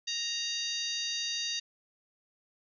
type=harmonic tone with a mistuned harmonic; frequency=932.3 Hz; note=A#5; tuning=in tune; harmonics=2 / 3 / 4 / 5 / 6 / 7; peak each=-44 / -39 / -36 / -36 / -40 / -45 dBFS; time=0.07-1.6 s; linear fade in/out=10 ms; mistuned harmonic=6; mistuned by=+87 cents; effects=none